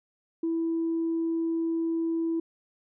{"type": "tone", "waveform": "sine", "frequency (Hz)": 329.6, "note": "E4", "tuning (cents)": 0, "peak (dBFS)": -24, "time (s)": [0.43, 2.4], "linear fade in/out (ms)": 5, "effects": ["tanh soft clip ceiling -21 dBFS"]}